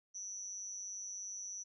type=tone with amplitude modulation; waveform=sine; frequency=5920 Hz; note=F#8; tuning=in tune; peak=-38 dBFS; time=0.14-1.64 s; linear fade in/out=20 ms; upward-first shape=sine; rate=197 Hz; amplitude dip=90%; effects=none